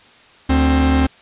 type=tone pair together; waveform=45% pulse; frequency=74.2 / 264.4 Hz; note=D2 / C4; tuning=+18 / +18 cents; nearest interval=octave + minor seventh; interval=2200 cents; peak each=-15 dBFS; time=0.49-1.07 s; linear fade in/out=10 ms; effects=white hiss -47 dBFS RMS until 1.21 s + resampled to 8000 Hz